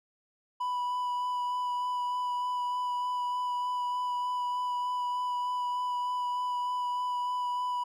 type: tone with vibrato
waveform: triangle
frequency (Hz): 987.8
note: B5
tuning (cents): 0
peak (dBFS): -27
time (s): 0.6-7.84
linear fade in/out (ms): 10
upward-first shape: sine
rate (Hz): 3.3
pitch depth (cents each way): 11
effects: none